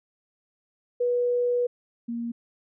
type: tone pair in turn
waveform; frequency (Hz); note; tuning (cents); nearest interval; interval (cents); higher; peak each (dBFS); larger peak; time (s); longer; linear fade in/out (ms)
sine; 487.6 / 234.5; B4 / A#3; -22 / +11; octave + minor second; 1267; first; -21 / -28; first; 1-1.67 / 2.08-2.32; first; 10
effects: none